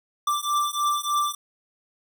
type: beating tone pair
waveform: square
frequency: 1174.7 / 1178 Hz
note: D6 / D6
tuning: 0 / +5 cents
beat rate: 3.3 Hz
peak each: -26 dBFS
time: 0.27-1.35 s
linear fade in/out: 5 ms
effects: none